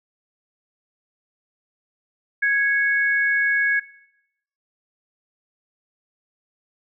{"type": "tone pair together", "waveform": "sine", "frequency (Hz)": [1661.2, 2208], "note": ["G#6", "C#7"], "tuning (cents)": [0, -7], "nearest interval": "perfect fourth", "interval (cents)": 493, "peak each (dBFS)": [-17, -24], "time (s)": [2.42, 3.8], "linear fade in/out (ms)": 10, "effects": ["noise-tail reverb RT60 0.8 s tail -19 dB re dry"]}